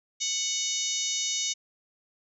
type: harmonic tone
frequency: 740 Hz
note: F#5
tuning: in tune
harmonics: 3 / 4 / 5 / 6 / 7 / 8 / 9 / 10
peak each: -40 / -36 / -33 / -39 / -37 / -32 / -33 / -42 dBFS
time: 0.2-1.54 s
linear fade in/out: 20 ms
effects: none